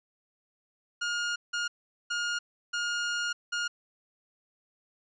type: tone bursts at uneven times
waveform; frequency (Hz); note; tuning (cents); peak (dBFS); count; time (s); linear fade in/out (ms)
sawtooth; 1423; F6; +32; -25; 5; 1.01-1.36 / 1.53-1.68 / 2.1-2.39 / 2.73-3.33 / 3.52-3.68; 10
effects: resampled to 16000 Hz